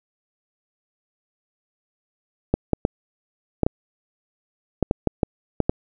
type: clicks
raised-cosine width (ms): 2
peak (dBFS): -4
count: 11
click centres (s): 2.54 / 2.733 / 2.851 / 3.633 / 3.665 / 4.827 / 4.911 / 5.073 / 5.232 / 5.603 / 5.695
effects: none